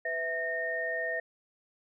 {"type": "tone cluster", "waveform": "sine", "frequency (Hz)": [500, 656, 1837], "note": ["B4", "E5", "A#6"], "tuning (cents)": [21, -9, -26], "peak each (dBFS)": [-38, -35, -32], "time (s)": [0.05, 1.2], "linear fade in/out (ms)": 5, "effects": []}